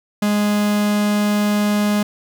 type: tone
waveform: 45% pulse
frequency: 207.7 Hz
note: G#3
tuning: in tune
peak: -15 dBFS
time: 0.22-2.03 s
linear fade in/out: 5 ms
effects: none